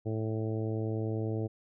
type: harmonic tone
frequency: 110 Hz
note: A2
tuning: in tune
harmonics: 1 / 2 / 3 / 4 / 5 / 6 / 7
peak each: -32 / -40 / -37 / -38 / -44 / -47 / -51 dBFS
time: 0.05-1.48 s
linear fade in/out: 20 ms
effects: none